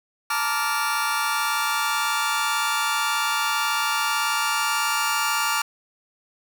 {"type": "chord", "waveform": "sawtooth", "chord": "Bb major seventh", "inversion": "third", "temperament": "just", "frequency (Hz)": [874.1, 932.3, 1165.4, 1398.5], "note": ["A5", "Bb5", "D6", "F6"], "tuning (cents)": [-12, 0, -14, 2], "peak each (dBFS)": [-25, -27, -22, -22], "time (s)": [0.3, 5.62], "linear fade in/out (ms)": 5, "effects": []}